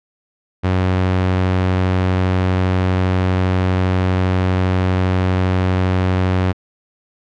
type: tone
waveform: sawtooth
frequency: 92.5 Hz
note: F#2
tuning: in tune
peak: -10 dBFS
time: 0.63-6.53 s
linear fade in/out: 20 ms
effects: low-pass 3000 Hz 12 dB/octave